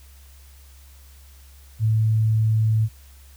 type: tone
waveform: sine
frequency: 110 Hz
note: A2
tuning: in tune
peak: -16 dBFS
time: 1.79-2.89 s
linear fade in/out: 50 ms
effects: added 68 Hz sine -45 dBFS peak until 3.36 s + white hiss -54 dBFS RMS until 3.36 s